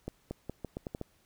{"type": "accelerating click train", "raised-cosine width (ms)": 2, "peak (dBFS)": -23, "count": 8, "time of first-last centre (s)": [0.08, 1.014], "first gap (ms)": 230, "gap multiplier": 0.81, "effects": ["pink hiss -68 dBFS RMS until 1.25 s"]}